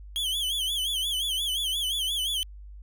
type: tone with vibrato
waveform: 45% pulse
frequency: 3211 Hz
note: G7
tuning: 41 cents sharp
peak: -26 dBFS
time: 0.16-2.43 s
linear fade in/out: 0 ms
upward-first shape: sine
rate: 5.7 Hz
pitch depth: 130 cents each way
effects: added 50 Hz sine -41 dBFS peak until 2.82 s